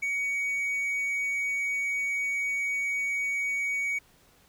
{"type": "tone", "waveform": "triangle", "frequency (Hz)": 2248, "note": "C#7", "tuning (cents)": 24, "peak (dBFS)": -25, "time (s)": [0.02, 3.99], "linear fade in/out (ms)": 10, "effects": ["pink hiss -61 dBFS RMS until 4.48 s"]}